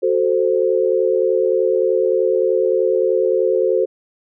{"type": "chord", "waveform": "sine", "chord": "F# diminished", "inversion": "none", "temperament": "equal", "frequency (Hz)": [370, 440, 523.3], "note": ["F#4", "A4", "C5"], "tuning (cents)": [0, 0, 0], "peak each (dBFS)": -18, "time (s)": [0.02, 3.86], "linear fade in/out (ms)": 20, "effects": []}